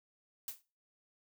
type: noise with exponential decay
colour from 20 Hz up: blue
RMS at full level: -37 dBFS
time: 0.48-0.62 s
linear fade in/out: 1 ms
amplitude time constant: 29 ms
effects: noise-tail reverb RT60 0.3 s tail -17 dB re dry